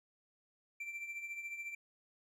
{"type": "tone with tremolo", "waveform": "triangle", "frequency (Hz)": 2349, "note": "D7", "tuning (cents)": 0, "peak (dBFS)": -37, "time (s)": [0.8, 1.75], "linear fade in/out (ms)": 5, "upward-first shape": "triangle", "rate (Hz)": 14, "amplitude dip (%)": 65, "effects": []}